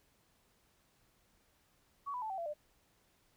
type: tone with pitch steps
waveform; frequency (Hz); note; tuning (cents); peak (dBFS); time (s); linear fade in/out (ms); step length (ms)
sine; 1126 / 991.6 / 873.3 / 769.1 / 677.3 / 596.5; C#6 / B5 / A5 / G5 / E5 / D5; +27 / +7 / -13 / -33 / +47 / +27; -37; 2.06-2.54; 20; 80
effects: pink hiss -72 dBFS RMS until 3.36 s